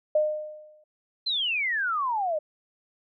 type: tone with exponential decay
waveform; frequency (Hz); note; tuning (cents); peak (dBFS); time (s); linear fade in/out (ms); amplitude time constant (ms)
sine; 610; D#5; -34; -17; 0.15-0.84; 5; 150
type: exponential sweep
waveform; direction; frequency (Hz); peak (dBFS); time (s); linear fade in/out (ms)
sine; down; 4183 to 589; -24; 1.26-2.39; 10
effects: none